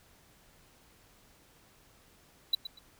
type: tone with echo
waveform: triangle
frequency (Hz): 3951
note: B7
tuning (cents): 0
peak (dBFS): -21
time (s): 2.53-2.55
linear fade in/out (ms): 5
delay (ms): 120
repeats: 2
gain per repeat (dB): -13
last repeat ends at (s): 2.79
effects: pink hiss -62 dBFS RMS until 2.99 s